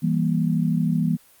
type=chord; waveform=sine; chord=E diminished; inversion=none; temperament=just; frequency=164.81 / 197.78 / 237.3 Hz; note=E3 / G3 / Bb3; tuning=0 / +16 / +31 cents; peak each=-21 / -25 / -24 dBFS; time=0.02-1.17 s; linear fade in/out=20 ms; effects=white hiss -54 dBFS RMS until 1.4 s + Opus 32 kbps